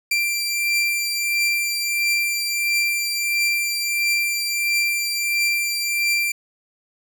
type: beating tone pair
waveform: sawtooth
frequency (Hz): 2360 / 2361.5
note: D7 / D7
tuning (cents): +8 / +9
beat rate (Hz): 1.5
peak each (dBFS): -17 / -23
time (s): 0.11-6.32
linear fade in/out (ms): 5
effects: none